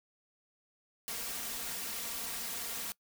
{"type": "noise with comb filter", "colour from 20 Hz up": "white", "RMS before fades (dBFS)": -39, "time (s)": [1.08, 2.92], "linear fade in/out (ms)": 0, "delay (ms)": 4.3, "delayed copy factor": 0.6, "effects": ["noise-tail reverb RT60 0.1 s tail -22 dB re dry"]}